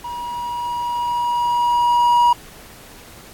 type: tone with level ramp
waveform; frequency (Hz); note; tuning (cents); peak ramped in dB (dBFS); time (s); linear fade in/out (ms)
triangle; 960; B5; -49; -24 to -8; 0.04-2.33; 5
effects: pink hiss -42 dBFS RMS until 3.33 s + AAC 64 kbps